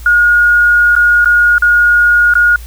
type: tone with dropouts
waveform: sine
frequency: 1436 Hz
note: F6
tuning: 48 cents sharp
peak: -5 dBFS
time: 0.06-2.56 s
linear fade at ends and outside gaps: 2 ms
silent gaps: 0.953-0.963 / 1.246-1.257 / 1.582-1.622 / 2.338-2.353 s
effects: added 58 Hz sine -26 dBFS peak until 2.66 s + white hiss -39 dBFS RMS until 2.66 s